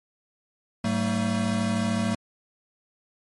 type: tone cluster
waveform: square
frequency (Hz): 105.3 / 191.1 / 224.6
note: G#2 / G3 / A3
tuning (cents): +24 / -44 / +36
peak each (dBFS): -31 / -29 / -26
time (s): 0.84-2.15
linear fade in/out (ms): 5
effects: MP3 48 kbps